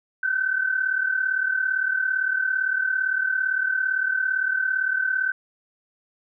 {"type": "tone pair together", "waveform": "sine", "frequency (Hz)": [1499.3, 1537], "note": ["F#6", "G6"], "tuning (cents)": [22, -35], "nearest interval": "unison", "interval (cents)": 43, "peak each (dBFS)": [-26, -22], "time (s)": [0.23, 5.32], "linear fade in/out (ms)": 5, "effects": []}